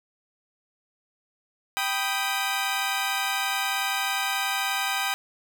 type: chord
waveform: 15% pulse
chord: G augmented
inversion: none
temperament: equal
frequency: 784 / 987.8 / 1244.5 Hz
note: G5 / B5 / D#6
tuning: 0 / 0 / 0 cents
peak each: -21 / -25 / -24 dBFS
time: 1.77-5.14 s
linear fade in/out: 0 ms
effects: none